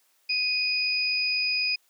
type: tone pair together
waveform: sine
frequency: 2487 / 4974 Hz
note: D#7 / D#8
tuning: -1 / -1 cents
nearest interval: octave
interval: 1200 cents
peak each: -26 dBFS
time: 0.29-1.76 s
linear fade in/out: 10 ms
effects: white hiss -66 dBFS RMS until 1.89 s + high-pass 400 Hz 12 dB/octave